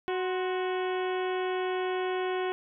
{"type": "harmonic tone with a mistuned harmonic", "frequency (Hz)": 370, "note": "F#4", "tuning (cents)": 0, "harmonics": [1, 2, 3, 4, 5, 6, 7, 8, 9], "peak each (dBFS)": [-29, -35, -39, -41, -43, -45, -46, -47, -48], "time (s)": [0.08, 2.52], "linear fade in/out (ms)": 0, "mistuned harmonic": 3, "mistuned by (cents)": -78, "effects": []}